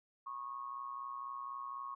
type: tone with amplitude modulation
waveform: sine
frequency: 1097 Hz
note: C#6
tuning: 18 cents flat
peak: -38 dBFS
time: 0.26-1.95 s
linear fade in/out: 10 ms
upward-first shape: sine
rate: 124 Hz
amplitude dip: 65%
effects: none